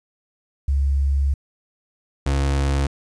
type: tone pair in turn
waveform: sine / 35% pulse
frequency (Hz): 69.3 / 69.3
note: C#2 / C#2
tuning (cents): 0 / 0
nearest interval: unison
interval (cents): 0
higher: neither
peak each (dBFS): -16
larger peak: neither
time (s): 0.68-1.34 / 2.26-2.87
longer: first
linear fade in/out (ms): 5
effects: resampled to 22050 Hz + 9-bit